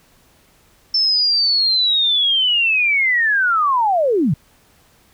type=linear sweep; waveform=sine; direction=down; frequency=5330 to 120.9 Hz; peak=-13 dBFS; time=0.94-4.34 s; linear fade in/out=5 ms; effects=pink hiss -54 dBFS RMS until 5.13 s